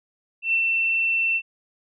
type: tone with ADSR envelope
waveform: sine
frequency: 2689 Hz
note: E7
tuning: 34 cents sharp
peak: -17 dBFS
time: 0.42-1.42 s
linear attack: 110 ms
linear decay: 74 ms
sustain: -2 dB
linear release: 59 ms
effects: none